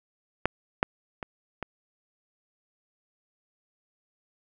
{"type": "clicks", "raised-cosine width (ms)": 0.5, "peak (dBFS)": [-7, -6, -19, -17], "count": 4, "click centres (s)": [0.456, 0.829, 1.228, 1.627], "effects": []}